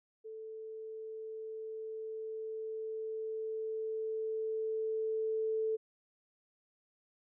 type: tone with level ramp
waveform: sine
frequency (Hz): 440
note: A4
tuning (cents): 0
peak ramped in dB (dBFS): -43 to -30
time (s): 0.24-5.77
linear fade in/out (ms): 20
effects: none

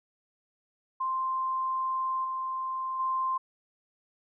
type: tone with level steps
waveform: sine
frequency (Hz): 1046.5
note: C6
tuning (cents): 0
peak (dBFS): -27 / -30 / -26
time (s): 1-3.38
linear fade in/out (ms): 10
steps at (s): 2.24 / 2.99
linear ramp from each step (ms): 10
effects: none

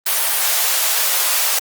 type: high-pass noise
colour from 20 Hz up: white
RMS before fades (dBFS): -17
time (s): 0.06-1.59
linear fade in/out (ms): 5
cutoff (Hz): 540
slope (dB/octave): 24
effects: Opus 32 kbps

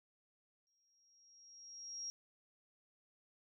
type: tone with exponential growth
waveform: sine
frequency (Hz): 5610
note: F8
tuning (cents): +7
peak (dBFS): -40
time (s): 0.67-2.1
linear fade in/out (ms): 0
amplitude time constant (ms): 310
effects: none

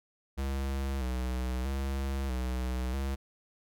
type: tone with vibrato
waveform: square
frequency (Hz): 65.41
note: C2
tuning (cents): 0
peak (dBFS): -31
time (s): 0.37-3.16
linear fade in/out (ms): 20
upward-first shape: square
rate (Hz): 0.78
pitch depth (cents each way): 62
effects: none

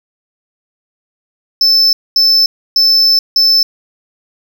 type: tone bursts at uneven times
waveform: triangle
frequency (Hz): 5274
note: E8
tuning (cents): 0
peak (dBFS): -5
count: 4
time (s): 1.61-1.93 / 2.16-2.46 / 2.76-3.19 / 3.36-3.63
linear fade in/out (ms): 2
effects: none

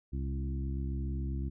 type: harmonic tone with a mistuned harmonic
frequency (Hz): 67.6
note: C#2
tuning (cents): -43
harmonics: 1 / 2 / 3 / 4 / 5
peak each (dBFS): -33 / -39 / -43 / -45 / -47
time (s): 0.12-1.5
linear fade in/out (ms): 20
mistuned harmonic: 2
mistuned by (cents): -19
effects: none

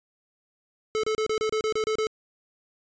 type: tone bursts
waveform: square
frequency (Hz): 434.8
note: A4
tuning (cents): -21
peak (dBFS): -24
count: 10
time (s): 0.95-2.069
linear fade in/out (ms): 0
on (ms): 84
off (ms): 31
effects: resampled to 16000 Hz

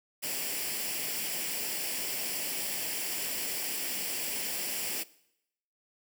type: noise with comb filter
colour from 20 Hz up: white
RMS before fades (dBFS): -34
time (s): 0.22-5.04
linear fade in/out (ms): 20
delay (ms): 0.39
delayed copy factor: +0.6
effects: noise-tail reverb RT60 0.8 s tail -20 dB re dry + high-pass 200 Hz 12 dB/octave

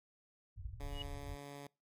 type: low-pass noise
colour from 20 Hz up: pink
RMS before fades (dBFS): -45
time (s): 0.56-1.37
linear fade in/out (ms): 20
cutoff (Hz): 110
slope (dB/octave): 48
type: tone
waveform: 10% pulse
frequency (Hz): 142.2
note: C#3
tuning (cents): +45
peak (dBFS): -39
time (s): 0.8-1.67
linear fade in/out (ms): 2
type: tone with exponential growth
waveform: sine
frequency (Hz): 2905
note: F#7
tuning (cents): -32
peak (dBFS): -38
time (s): 0.87-1.02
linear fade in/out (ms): 1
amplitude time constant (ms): 32
effects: noise-tail reverb RT60 0.3 s tail -26 dB re dry + MP3 64 kbps

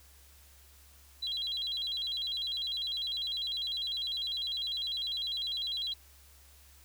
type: tone with vibrato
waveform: sine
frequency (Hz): 3600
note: A7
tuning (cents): +39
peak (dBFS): -32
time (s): 1.22-5.94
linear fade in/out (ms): 10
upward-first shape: square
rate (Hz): 10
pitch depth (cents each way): 170
effects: added 69 Hz sine -58 dBFS peak until 6.84 s + white hiss -60 dBFS RMS until 6.84 s

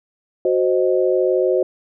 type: chord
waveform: sine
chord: C diminished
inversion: second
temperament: equal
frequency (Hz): 370 / 523.3 / 622.3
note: Gb4 / C5 / Eb5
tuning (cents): 0 / 0 / 0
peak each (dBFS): -17 / -18 / -22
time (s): 0.45-1.63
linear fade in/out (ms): 2
effects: none

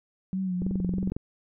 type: tone with vibrato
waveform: sine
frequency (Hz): 185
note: F#3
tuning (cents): 0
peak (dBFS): -26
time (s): 0.33-1.1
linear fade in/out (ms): 0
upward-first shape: sine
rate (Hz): 3.2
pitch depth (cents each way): 54
type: click train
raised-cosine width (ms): 3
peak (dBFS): -19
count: 13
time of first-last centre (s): 0.62-1.165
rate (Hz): 22
effects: none

